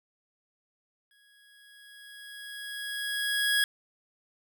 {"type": "tone with exponential growth", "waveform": "25% pulse", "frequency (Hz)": 1661.2, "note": "G#6", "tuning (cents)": 0, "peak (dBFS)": -18, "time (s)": [1.11, 3.64], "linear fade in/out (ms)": 1, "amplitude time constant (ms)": 550, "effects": []}